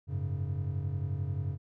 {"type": "chord", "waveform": "triangle", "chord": "F# suspended second", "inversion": "none", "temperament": "equal", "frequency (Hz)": [92.5, 103.83, 138.59], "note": ["F#2", "G#2", "C#3"], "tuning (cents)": [0, 0, 0], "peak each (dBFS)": [-32, -35, -33], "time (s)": [0.07, 1.58], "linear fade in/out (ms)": 50, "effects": []}